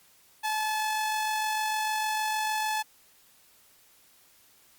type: tone with amplitude modulation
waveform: sawtooth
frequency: 863 Hz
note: A5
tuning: 34 cents flat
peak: -22 dBFS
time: 0.43-2.83 s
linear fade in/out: 20 ms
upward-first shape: sine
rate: 46.6 Hz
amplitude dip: 25%
effects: white hiss -60 dBFS RMS until 4.78 s + Opus 48 kbps